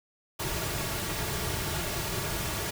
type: noise with comb filter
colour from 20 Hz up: pink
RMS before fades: -32 dBFS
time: 0.39-2.71 s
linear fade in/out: 10 ms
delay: 3.9 ms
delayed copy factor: -0.6
effects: none